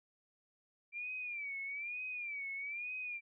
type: tone with vibrato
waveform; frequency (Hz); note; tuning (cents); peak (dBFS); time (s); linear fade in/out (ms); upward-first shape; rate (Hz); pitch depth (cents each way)
sine; 2349; D7; 0; -39; 0.92-3.21; 50; sine; 1.1; 120
effects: none

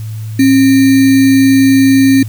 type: tone with sample-and-hold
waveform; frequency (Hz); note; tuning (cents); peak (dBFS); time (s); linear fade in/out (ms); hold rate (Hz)
sine; 268.9; C4; +47; -4; 0.39-2.23; 5; 2100
effects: added 109 Hz sine -19 dBFS peak until 2.28 s + white hiss -40 dBFS RMS until 2.28 s

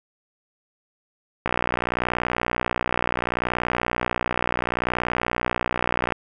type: click train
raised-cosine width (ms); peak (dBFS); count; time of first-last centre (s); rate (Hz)
0.5; -7; 284; 1.46-6.122; 60.7
effects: none

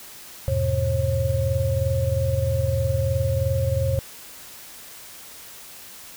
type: tone cluster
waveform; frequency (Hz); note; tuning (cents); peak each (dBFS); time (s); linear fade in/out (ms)
sine; 82.6 / 102 / 125.1 / 540; E2 / G#2 / B2 / C#5; +4 / -31 / +23 / -45; -25; 0.48-3.99; 0
effects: white hiss -42 dBFS RMS until 6.16 s

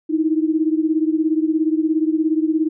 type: beating tone pair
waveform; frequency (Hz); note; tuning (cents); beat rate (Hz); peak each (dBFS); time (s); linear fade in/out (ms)
sine; 311.1 / 328.1; D#4 / E4; 0 / -8; 17; -17 / -20; 0.09-2.69; 20
effects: none

